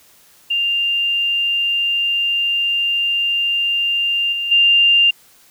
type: tone with level steps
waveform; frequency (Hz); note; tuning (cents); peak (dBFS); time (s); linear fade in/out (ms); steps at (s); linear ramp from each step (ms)
sine; 2794; F7; 0; -15 / -19 / -9; 0.5-5.11; 10; 4.32 / 4.51; 10
effects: white hiss -50 dBFS RMS until 5.5 s